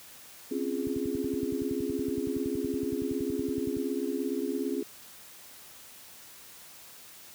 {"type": "chord", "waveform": "sine", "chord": "Db major seventh", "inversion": "third", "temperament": "just", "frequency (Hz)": [259.9, 277.2, 346.5, 415.8], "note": ["C4", "Db4", "F4", "Ab4"], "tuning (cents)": [-11, 0, -14, 2], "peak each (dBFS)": [-34, -34, -35, -34], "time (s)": [0.51, 4.83], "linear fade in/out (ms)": 5}
{"type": "click train", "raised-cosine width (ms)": 5, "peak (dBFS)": -27, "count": 32, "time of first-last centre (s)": [0.87, 3.767], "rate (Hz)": 10.7}
{"effects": ["white hiss -50 dBFS RMS until 7.34 s", "high-pass 60 Hz 12 dB/octave"]}